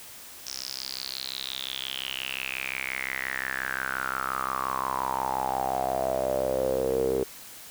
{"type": "tone with band-pass filter sweep", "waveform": "sawtooth", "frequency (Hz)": 65.7, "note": "C2", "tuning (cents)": 8, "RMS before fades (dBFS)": -30, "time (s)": [0.46, 7.24], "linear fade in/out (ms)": 10, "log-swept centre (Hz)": [5600, 420], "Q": 8.4, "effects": ["white hiss -45 dBFS RMS until 7.7 s"]}